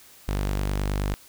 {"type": "tone", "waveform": "sawtooth", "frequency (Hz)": 49.43, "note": "G1", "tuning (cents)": 15, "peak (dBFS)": -20, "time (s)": [0.28, 1.14], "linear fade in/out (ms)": 0, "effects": ["white hiss -51 dBFS RMS until 1.28 s"]}